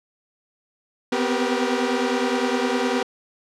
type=tone cluster; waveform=sawtooth; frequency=247.5 / 257.3 / 391.4 / 476.4 Hz; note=B3 / C4 / G4 / A#4; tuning=+4 / -29 / -3 / +38 cents; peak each=-22 dBFS; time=1.12-3.03 s; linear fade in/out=5 ms; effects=low-pass 6000 Hz 12 dB/octave